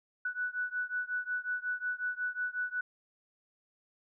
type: beating tone pair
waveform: sine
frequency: 1480 / 1485.5 Hz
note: F#6 / F#6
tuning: 0 / +6 cents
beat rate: 5.5 Hz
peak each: -35 / -36 dBFS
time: 0.25-2.81 s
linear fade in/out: 5 ms
effects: none